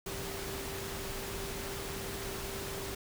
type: tone in noise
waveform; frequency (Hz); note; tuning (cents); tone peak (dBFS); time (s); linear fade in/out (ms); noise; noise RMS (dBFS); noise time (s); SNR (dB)
sine; 392; G4; 0; -43; 0.06-2.95; 5; pink; -40; 0.06-2.95; -6
effects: none

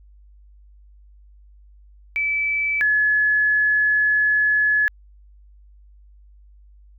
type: tone pair in turn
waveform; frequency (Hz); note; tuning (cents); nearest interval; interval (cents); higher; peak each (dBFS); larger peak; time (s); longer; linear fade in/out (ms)
sine; 2309 / 1705; D7 / G#6; -30 / +45; perfect fourth; 525; first; -19 / -15; second; 2.16-2.81 / 2.81-4.88; second; 0
effects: added 50 Hz sine -46 dBFS peak until 6.98 s

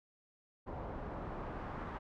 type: noise with low-pass filter sweep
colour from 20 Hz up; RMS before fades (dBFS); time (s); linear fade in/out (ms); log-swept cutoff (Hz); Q
pink; -43; 0.66-1.99; 20; 850 to 1300; 1.3
effects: none

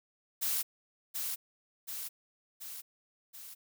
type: noise with echo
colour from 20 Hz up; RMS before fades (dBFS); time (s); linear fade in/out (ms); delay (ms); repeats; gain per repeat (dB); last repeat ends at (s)
blue; -32; 0.41-0.63; 20; 730; 4; -4; 3.55
effects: none

